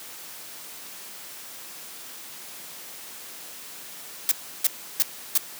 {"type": "noise bursts", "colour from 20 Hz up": "blue", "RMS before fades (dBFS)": -19, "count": 4, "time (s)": [4.29, 5.376], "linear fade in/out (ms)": 0, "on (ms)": 24, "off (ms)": 330, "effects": ["white hiss -41 dBFS RMS until 5.59 s", "high-pass 150 Hz 12 dB/octave"]}